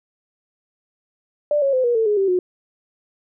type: tone with pitch steps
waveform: sine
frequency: 590 / 550.5 / 513.6 / 479.2 / 447.1 / 417.2 / 389.3 / 363.2 Hz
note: D5 / C#5 / C5 / A#4 / A4 / G#4 / G4 / F#4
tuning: +8 / -12 / -32 / +48 / +28 / +8 / -12 / -32 cents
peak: -15 dBFS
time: 1.51-2.39 s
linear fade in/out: 2 ms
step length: 110 ms
effects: none